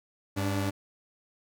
sawtooth tone pair together, 99.57 / 289.7 Hz, G2 / D4, +28 / -24 cents, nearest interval octave + tritone, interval 1848 cents, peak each -25 / -28 dBFS, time 0.36-0.71 s, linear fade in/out 20 ms, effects none

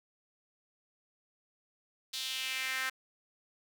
sawtooth tone with high-pass filter sweep, 261.6 Hz, C4, in tune, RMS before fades -36 dBFS, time 2.13-2.9 s, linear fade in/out 10 ms, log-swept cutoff 3900 to 1600 Hz, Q 2.7, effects none

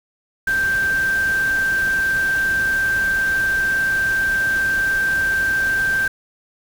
sine tone in noise, 1568 Hz, G6, in tune, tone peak -16 dBFS, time 0.47-6.08 s, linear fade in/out 5 ms, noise pink, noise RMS -32 dBFS, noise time 0.47-6.08 s, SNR +13 dB, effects none

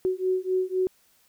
sine beating tone pair, 370 / 373.9 Hz, F#4 / F#4, 0 / +18 cents, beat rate 3.9 Hz, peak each -26 dBFS, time 0.05-0.87 s, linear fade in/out 0 ms, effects white hiss -63 dBFS RMS until 1.28 s

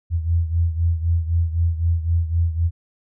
sine beating tone pair, 83 / 86.9 Hz, E2 / F2, +12 / -8 cents, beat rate 3.9 Hz, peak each -18 / -23 dBFS, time 0.1-2.71 s, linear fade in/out 50 ms, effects none

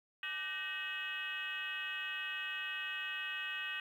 sine tone with frequency modulation, 2217 Hz, C#7, in tune, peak -37 dBFS, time 0.23-3.8 s, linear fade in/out 2 ms, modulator 344 Hz, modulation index 2.4, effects 11-bit

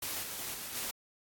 white noise with level steps, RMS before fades -37 / -41 / -39 / -42 / -37 dBFS, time 0.02-0.91 s, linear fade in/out 5 ms, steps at 0.22 / 0.38 / 0.53 / 0.74 s, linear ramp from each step 20 ms, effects AAC 64 kbps

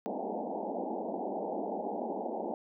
white band-pass noise, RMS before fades -36 dBFS, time 0.06-2.54 s, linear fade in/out 0 ms, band 190 to 870 Hz, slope 96 dB/octave, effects none

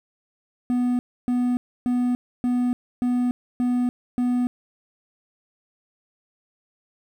triangle tone bursts, 246.5 Hz, B3, 3 cents flat, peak -17 dBFS, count 7, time 0.7-4.47 s, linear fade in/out 0 ms, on 290 ms, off 290 ms, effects 9-bit

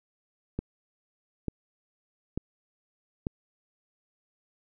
click train, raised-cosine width 3 ms, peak -17 dBFS, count 4, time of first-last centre 0.59-3.269 s, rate 1.12 Hz, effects none

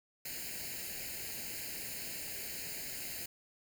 white noise with comb filter, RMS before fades -42 dBFS, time 0.25-3.26 s, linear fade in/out 5 ms, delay 0.43 ms, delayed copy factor +0.85, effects none

